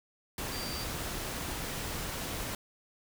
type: tone in noise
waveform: sine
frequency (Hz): 4690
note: D8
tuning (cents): -3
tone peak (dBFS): -41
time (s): 0.52-0.84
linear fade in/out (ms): 2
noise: pink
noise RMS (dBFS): -37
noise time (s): 0.38-2.55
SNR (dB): -7
effects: none